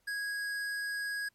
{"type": "tone with hard clipping", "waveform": "sine", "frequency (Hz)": 1653, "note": "G#6", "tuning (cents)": -9, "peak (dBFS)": -35, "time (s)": [0.07, 1.29], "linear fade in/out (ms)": 10, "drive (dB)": 13, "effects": ["pink hiss -74 dBFS RMS until 1.34 s", "MP3 64 kbps"]}